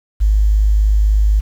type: tone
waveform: sine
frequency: 51.91 Hz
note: G#1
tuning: in tune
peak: -9 dBFS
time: 0.2-1.41 s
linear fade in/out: 20 ms
effects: 7-bit